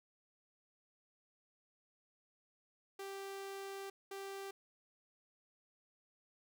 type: tone bursts at uneven times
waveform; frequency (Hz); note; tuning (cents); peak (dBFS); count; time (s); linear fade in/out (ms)
sawtooth; 392; G4; 0; -40; 2; 2.99-3.9 / 4.11-4.51; 5
effects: none